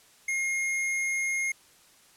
square tone, 2141 Hz, C7, 39 cents sharp, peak -27 dBFS, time 0.28-1.52 s, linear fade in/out 5 ms, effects white hiss -58 dBFS RMS until 2.16 s + low-pass 11000 Hz 12 dB/octave

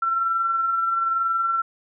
sine tone with amplitude modulation, 1351 Hz, E6, 42 cents sharp, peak -18 dBFS, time 0.02-1.62 s, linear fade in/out 5 ms, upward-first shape sine, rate 21.1 Hz, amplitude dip 35%, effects none

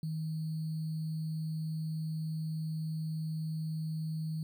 sine tone with sample-and-hold, 158.3 Hz, D#3, 30 cents sharp, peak -33 dBFS, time 0.03-4.43 s, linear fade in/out 2 ms, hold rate 4410 Hz, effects none

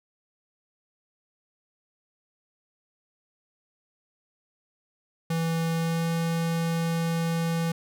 square tone with pitch glide, 164.7 to 166.04 Hz, E3 to E3, -1 to +13 cents, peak -25 dBFS, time 5.3-7.72 s, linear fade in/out 5 ms, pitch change +14 cents, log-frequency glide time 5.75-6.08 s, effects none

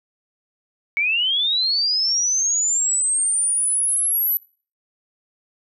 sine linear sweep, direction up, 2217 to 11930 Hz, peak -17 dBFS, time 0.97-4.37 s, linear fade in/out 0 ms, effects noise-tail reverb RT60 0.4 s tail -24 dB re dry

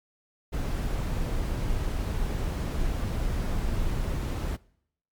brown noise, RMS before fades -28 dBFS, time 0.52-4.57 s, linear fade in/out 20 ms, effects noise-tail reverb RT60 0.7 s tail -23 dB re dry + MP3 96 kbps

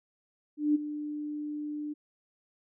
sine tone with ADSR envelope, 297.8 Hz, D4, 24 cents sharp, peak -20 dBFS, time 0.57-1.94 s, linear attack 180 ms, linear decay 17 ms, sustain -13 dB, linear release 18 ms, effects none

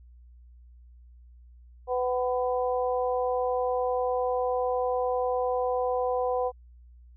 harmonic tone, 250.4 Hz, B3, 24 cents sharp, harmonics 2 / 3 / 4, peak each -26 / -30 / -34 dBFS, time 1.87-6.52 s, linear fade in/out 50 ms, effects added 60 Hz sine -49 dBFS peak until 7.16 s

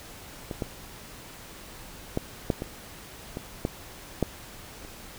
clicks, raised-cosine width 2 ms, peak -19 / -15 / -12 / -9 / -17 / -19 / -12 / -9 / -30 dBFS, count 9, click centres 0.512 / 0.622 / 2.174 / 2.502 / 2.621 / 3.371 / 3.651 / 4.227 / 4.849 s, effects pink hiss -45 dBFS RMS until 5.18 s

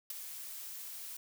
blue noise with ADSR envelope, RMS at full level -37 dBFS, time 0.1-1.17 s, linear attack 4 ms, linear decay 16 ms, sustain -8 dB, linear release 5 ms, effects none

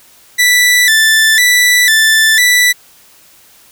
sawtooth tone with vibrato, 1864.7 Hz, A#6, in tune, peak -3 dBFS, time 0.38-2.73 s, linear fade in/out 20 ms, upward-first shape square, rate 1 Hz, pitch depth 97 cents each way, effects white hiss -44 dBFS RMS until 3.71 s

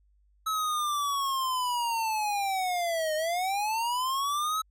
square linear two-way sweep, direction down then up, 1297 to 611 to 1297 Hz, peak -27 dBFS, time 0.46-4.62 s, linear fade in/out 10 ms, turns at 3.15 s, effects added 50 Hz sine -61 dBFS peak until 4.7 s + MP3 64 kbps

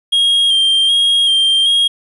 triangle tone with vibrato, 3221 Hz, G7, 46 cents sharp, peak -8 dBFS, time 0.12-1.88 s, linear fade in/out 10 ms, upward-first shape square, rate 1.3 Hz, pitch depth 25 cents each way, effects resampled to 32000 Hz + 8-bit

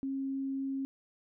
sine tone, 270.4 Hz, C#4, 43 cents flat, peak -32 dBFS, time 0.03-0.85 s, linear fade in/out 0 ms, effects none

